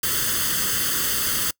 white noise with comb filter, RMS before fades -23 dBFS, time 0.03-1.51 s, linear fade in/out 5 ms, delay 0.63 ms, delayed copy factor +0.8, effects noise-tail reverb RT60 0.1 s tail -25 dB re dry

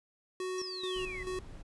square tone with tremolo, 370.3 Hz, F#4, 1 cent sharp, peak -35 dBFS, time 0.4-1.39 s, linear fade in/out 2 ms, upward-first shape square, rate 2.3 Hz, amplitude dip 60%
sine exponential sweep, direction down, 5800 to 1948 Hz, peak -39 dBFS, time 0.58-1.23 s, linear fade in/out 2 ms
brown noise, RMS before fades -46 dBFS, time 0.95-1.63 s, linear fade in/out 20 ms
effects resampled to 24000 Hz

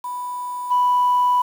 sine tone with level steps, 987.8 Hz, B5, in tune, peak -25 / -13 dBFS, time 0.04-1.42 s, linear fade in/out 5 ms, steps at 0.7 s, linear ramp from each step 20 ms, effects tanh soft clip ceiling -10 dBFS + 7-bit

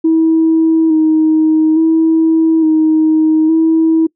sine tone with vibrato, 318.6 Hz, D#4, 41 cents sharp, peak -6 dBFS, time 0.04-4.07 s, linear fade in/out 10 ms, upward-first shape square, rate 0.58 Hz, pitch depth 24 cents each way, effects noise-tail reverb RT60 0.1 s tail -24 dB re dry + tanh soft clip ceiling -3 dBFS

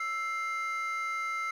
triangle tone pair together, 1324 / 2102 Hz, E6 / C7, +7 / +7 cents, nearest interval minor sixth, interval 800 cents, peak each -30 / -32 dBFS, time 0-1.51 s, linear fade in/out 5 ms, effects tanh soft clip ceiling -25 dBFS

